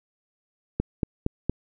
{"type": "click train", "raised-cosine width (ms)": 3, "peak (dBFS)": -10, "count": 4, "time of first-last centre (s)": [0.8, 1.496], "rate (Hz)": 4.31, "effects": []}